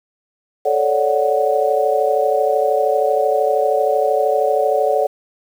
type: chord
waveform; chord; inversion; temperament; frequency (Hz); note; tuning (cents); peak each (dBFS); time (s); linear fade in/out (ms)
sine; D major seventh; second; equal with one note detuned; 436.7 / 554.4 / 587.3 / 740; A4 / C#5 / D5 / F#5; -13 / 0 / 0 / 0; -19; 0.65-5.07; 10
effects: 7-bit